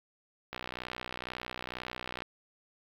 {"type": "click train", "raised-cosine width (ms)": 0.3, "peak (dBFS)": -21, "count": 106, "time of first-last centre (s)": [0.53, 2.221], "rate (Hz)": 62.1, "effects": ["low-pass 5000 Hz 12 dB/octave", "8-bit"]}